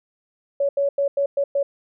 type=tone bursts at uneven times; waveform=sine; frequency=562 Hz; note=C#5; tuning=24 cents sharp; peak=-17 dBFS; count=6; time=0.6-0.69 / 0.77-0.89 / 0.98-1.08 / 1.17-1.26 / 1.37-1.44 / 1.55-1.63 s; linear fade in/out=5 ms; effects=none